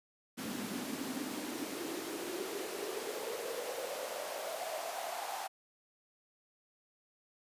pink noise with high-pass filter sweep, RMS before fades -40 dBFS, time 0.37-5.48 s, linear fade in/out 20 ms, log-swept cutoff 220 to 780 Hz, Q 5.6, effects resampled to 32000 Hz

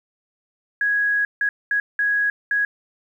sine tone bursts at uneven times, 1661.2 Hz, G#6, in tune, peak -17 dBFS, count 5, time 0.81-1.25 / 1.41-1.49 / 1.71-1.8 / 1.99-2.3 / 2.51-2.65 s, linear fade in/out 2 ms, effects 9-bit

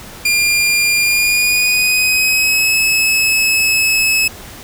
sawtooth tone with pitch glide, 2400 to 2587 Hz, D7 to E7, +37 to -33 cents, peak -8 dBFS, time 0.25-4.28 s, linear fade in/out 5 ms, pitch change +130 cents, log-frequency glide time 0.99-2.75 s, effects pink hiss -34 dBFS RMS until 4.63 s

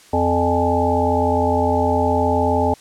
harmonic tone with a mistuned harmonic, 86.5 Hz, F2, 16 cents flat, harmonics 1 / 3 / 5 / 7 / 9 / 10, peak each -22 / -22 / -22 / -22 / -22 / -22 dBFS, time 0.13-2.74 s, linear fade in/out 5 ms, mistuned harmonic 9, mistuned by +59 cents, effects white hiss -47 dBFS RMS until 2.8 s + low-pass 9000 Hz 12 dB/octave

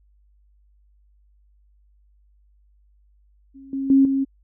sine tone with level steps, 271 Hz, C#4, 39 cents flat, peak -40 / -23 / -11 / -18 dBFS, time 3.54-4.25 s, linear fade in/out 20 ms, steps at 3.73 / 3.9 / 4.05 s, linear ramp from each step 2 ms, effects added 50 Hz sine -55 dBFS peak until 4.43 s

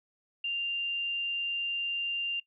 sine tone, 2789 Hz, F7, 3 cents flat, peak -29 dBFS, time 0.44-2.4 s, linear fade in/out 5 ms, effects noise-tail reverb RT60 0.1 s tail -22 dB re dry

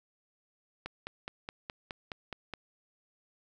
click train, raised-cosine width 0.3 ms, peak -22 dBFS, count 9, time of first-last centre 0.86-2.537 s, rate 4.77 Hz, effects none

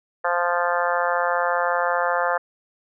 harmonic tone, 174.61 Hz, F3, in tune, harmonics 3 / 4 / 5 / 6 / 7 / 8 / 9 / 10, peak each -25 / -26 / -27 / -28 / -28 / -29 / -30 / -30 dBFS, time 0.24-2.38 s, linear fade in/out 10 ms, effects none

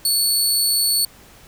20% pulse tone, 4435 Hz, C#8, in tune, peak -10 dBFS, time 0.05-1.05 s, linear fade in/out 2 ms, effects pink hiss -47 dBFS RMS until 1.47 s

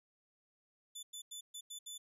20% pulse tone bursts at uneven times, 3500 Hz, A7, 10 cents flat, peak -39 dBFS, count 6, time 0.95-1.03 / 1.13-1.22 / 1.31-1.41 / 1.54-1.61 / 1.7-1.79 / 1.86-1.98 s, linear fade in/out 10 ms, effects none

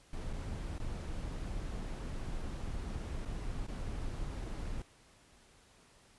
brown noise with dropouts, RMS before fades -39 dBFS, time 0.13-4.82 s, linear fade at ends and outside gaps 2 ms, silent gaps 0.329-0.334 / 0.782-0.8 / 3.251-3.256 / 3.667-3.684 s, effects pink hiss -63 dBFS RMS until 6.18 s + resampled to 24000 Hz

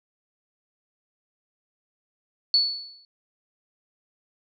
sine tone with exponential decay, 4435 Hz, C#8, in tune, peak -14 dBFS, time 2.54-3.05 s, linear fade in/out 1 ms, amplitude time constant 110 ms, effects none

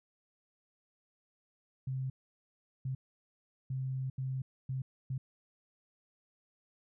sine tone bursts at uneven times, 131.5 Hz, C3, 9 cents sharp, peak -33 dBFS, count 6, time 1.87-2.1 / 2.85-2.95 / 3.7-4.1 / 4.18-4.42 / 4.69-4.82 / 5.1-5.18 s, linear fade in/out 5 ms, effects none

